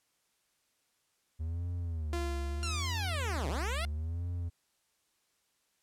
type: tone with vibrato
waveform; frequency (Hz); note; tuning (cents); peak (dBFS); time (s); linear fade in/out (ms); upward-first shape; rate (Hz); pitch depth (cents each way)
triangle; 77.78; D#2; 0; -31; 1.39-4.5; 20; sine; 0.77; 210
type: tone with exponential decay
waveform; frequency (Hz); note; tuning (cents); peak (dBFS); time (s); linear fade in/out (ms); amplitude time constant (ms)
sawtooth; 344.7; F4; -23; -30; 2.13-3.84; 0; 370
type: linear two-way sweep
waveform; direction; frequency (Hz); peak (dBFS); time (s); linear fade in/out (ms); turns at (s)
10% pulse; down then up; 1403 to 126.1 to 709; -27; 2.63-3.85; 0; 3.48
effects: white hiss -75 dBFS RMS until 5.82 s + low-pass 11000 Hz 12 dB/octave